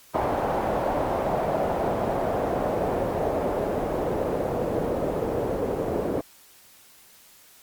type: noise with low-pass filter sweep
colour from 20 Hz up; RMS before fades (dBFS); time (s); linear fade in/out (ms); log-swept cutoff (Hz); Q
white; -26; 0.14-6.21; 5; 730 to 480; 2.1
effects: white hiss -53 dBFS RMS until 7.62 s + Opus 48 kbps